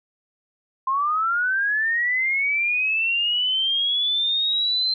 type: linear sweep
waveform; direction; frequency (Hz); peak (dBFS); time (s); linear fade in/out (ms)
sine; up; 1043 to 4125; -19; 0.87-4.94; 5
effects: none